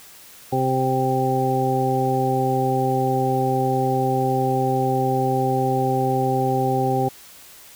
harmonic tone, 130.81 Hz, C3, in tune, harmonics 1 / 2 / 3 / 4 / 6, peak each -24 / -26 / -24 / -27 / -22 dBFS, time 0.52-7.09 s, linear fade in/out 10 ms, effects white hiss -45 dBFS RMS until 7.75 s

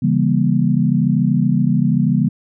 sine chord, C# diminished seventh, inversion none, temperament just, 138.59 / 166.31 / 199.57 / 239.5 Hz, C#3 / E3 / G3 / Bb3, 0 / +16 / +31 / +47 cents, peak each -18 dBFS, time 0.02-2.29 s, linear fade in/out 10 ms, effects none

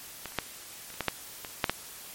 clicks, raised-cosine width 0.3 ms, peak -20 / -30 / -10 / -30 / -29 / -13 / -8 / -21 / -7 / -9 dBFS, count 10, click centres 0.257 / 0.321 / 0.387 / 0.903 / 0.941 / 1.007 / 1.083 / 1.448 / 1.642 / 1.696 s, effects white hiss -45 dBFS RMS until 2.14 s + MP3 64 kbps

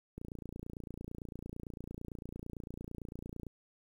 click train, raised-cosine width 3 ms, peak -30 dBFS, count 96, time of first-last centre 0.18-3.467 s, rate 28.9 Hz, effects 10-bit

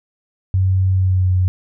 sine tone with pitch glide, 94.2 to 91.84 Hz, F#2 to F#2, +32 to -12 cents, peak -12 dBFS, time 0.54-1.48 s, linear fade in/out 0 ms, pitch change -44 cents, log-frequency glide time 0.93-1.31 s, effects none

